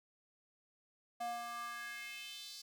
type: tone with high-pass filter sweep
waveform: square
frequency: 236.5 Hz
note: A#3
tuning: 25 cents sharp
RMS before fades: -45 dBFS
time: 1.2-2.62 s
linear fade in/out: 10 ms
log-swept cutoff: 640 to 4800 Hz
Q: 3.4
effects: none